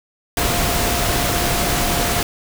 sine tone in noise, 701 Hz, F5, 6 cents sharp, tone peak -26 dBFS, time 0.37-2.23 s, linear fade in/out 2 ms, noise pink, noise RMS -19 dBFS, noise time 0.37-2.23 s, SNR -10 dB, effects none

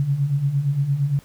sine beating tone pair, 134.6 / 143.3 Hz, C3 / D3, +49 / -42 cents, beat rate 8.7 Hz, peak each -25 / -19 dBFS, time 0-1.19 s, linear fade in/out 0 ms, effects pink hiss -52 dBFS RMS until 1.24 s

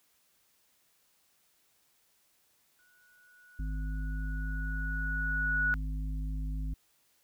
sine tone with exponential growth, 1468 Hz, F#6, 14 cents flat, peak -25 dBFS, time 2.79-5.74 s, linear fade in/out 0 ms, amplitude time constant 640 ms
harmonic tone, 51.91 Hz, G#1, in tune, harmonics 1 / 3 / 5, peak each -32 / -42 / -46 dBFS, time 3.59-6.74 s, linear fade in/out 5 ms
effects white hiss -70 dBFS RMS until 7.23 s

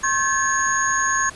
sine tone cluster, 1076 / 1564 / 1718 / 6600 Hz, C6 / G6 / A6 / G#8, +48 / -4 / -42 / -12 cents, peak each -22 / -26 / -23 / -23 dBFS, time 0.03-1.3 s, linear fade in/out 10 ms, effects pink hiss -41 dBFS RMS until 1.35 s + resampled to 24000 Hz

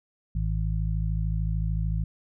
harmonic tone, 53.4 Hz, G#1, 49 cents sharp, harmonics 1 / 2 / 3, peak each -26 / -30 / -31 dBFS, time 0.35-2.04 s, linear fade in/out 5 ms, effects none

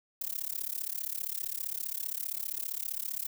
violet noise with amplitude modulation, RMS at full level -32 dBFS, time 0.21-3.27 s, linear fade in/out 5 ms, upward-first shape sine, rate 35.2 Hz, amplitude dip 100%, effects none

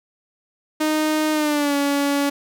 sawtooth tone with pitch glide, 308.9 to 283.3 Hz, D#4 to C#4, -12 to +38 cents, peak -14 dBFS, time 0.8-2.3 s, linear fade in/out 10 ms, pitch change -150 cents, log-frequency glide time 1.32-1.75 s, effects none

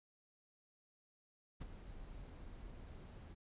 brown noise with ADSR envelope, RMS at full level -42 dBFS, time 1.6-3.35 s, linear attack 19 ms, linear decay 18 ms, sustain -10 dB, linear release 25 ms, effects resampled to 8000 Hz

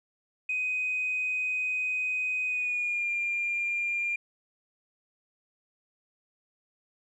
sine tone with pitch glide, 2505 to 2397 Hz, D#7 to D7, +11 to +35 cents, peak -26 dBFS, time 0.49-4.16 s, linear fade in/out 5 ms, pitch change -76 cents, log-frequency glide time 2.46-3.08 s, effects tanh soft clip ceiling -22 dBFS

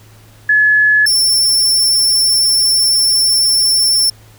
sine / sawtooth tone pair in turn, 1707 / 5394 Hz, G#6 / E8, +47 / +39 cents, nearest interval octave + minor sixth, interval 1992 cents, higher second, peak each -7 dBFS, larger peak neither, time 0.49-1.06 / 1.06-4.1 s, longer second, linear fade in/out 5 ms, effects added 108 Hz sine -41 dBFS peak until 4.38 s + pink hiss -46 dBFS RMS until 4.38 s

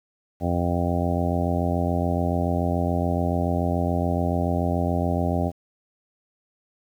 harmonic tone, 87 Hz, F2, 6 cents flat, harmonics 1 / 2 / 3 / 4 / 5 / 6 / 7 / 8 / 9, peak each -25 / -27 / -28 / -33 / -35 / -36 / -30 / -33 / -32 dBFS, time 0.4-5.52 s, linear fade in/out 50 ms, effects 9-bit

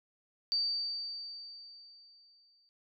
sine tone with exponential decay, 4621 Hz, D8, 29 cents flat, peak -27 dBFS, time 0.52-2.69 s, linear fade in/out 0 ms, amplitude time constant 470 ms, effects none

